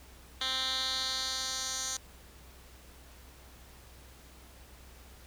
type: tone with band-pass filter sweep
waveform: 10% pulse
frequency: 261.6 Hz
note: C4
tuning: in tune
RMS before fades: -34 dBFS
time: 0.41-1.97 s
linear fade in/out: 2 ms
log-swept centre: 3400 to 6200 Hz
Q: 2.9
effects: added 63 Hz sine -54 dBFS peak until 5.26 s + pink hiss -56 dBFS RMS until 5.26 s